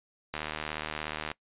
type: click train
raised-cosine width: 0.3 ms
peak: -17 dBFS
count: 76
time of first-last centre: 0.34-1.315 s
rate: 76.9 Hz
effects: noise-tail reverb RT60 0.1 s tail -22 dB re dry + resampled to 8000 Hz